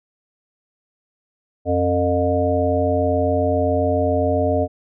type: harmonic tone with a mistuned harmonic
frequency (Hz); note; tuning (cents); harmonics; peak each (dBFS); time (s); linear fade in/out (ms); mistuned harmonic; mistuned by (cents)
89.8; F2; +49; 1 / 3 / 5 / 7 / 8; -22 / -23 / -23 / -20 / -25; 1.65-4.68; 50; 7; -49
effects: none